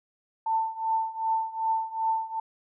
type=tone with tremolo; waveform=sine; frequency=892 Hz; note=A5; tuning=23 cents sharp; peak=-21 dBFS; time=0.46-2.4 s; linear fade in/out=5 ms; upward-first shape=triangle; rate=2.6 Hz; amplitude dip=90%; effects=none